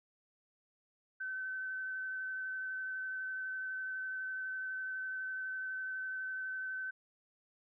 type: tone with vibrato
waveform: sine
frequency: 1528 Hz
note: G6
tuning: 45 cents flat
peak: -37 dBFS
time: 1.2-6.91 s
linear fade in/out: 10 ms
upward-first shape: sine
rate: 12 Hz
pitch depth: 10 cents each way
effects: none